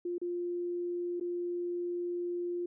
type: tone with dropouts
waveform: sine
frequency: 350.5 Hz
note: F4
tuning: 6 cents sharp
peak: -32 dBFS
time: 0.05-2.66 s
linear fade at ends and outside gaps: 5 ms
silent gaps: 0.182-0.215 / 1.199-1.209 s
effects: none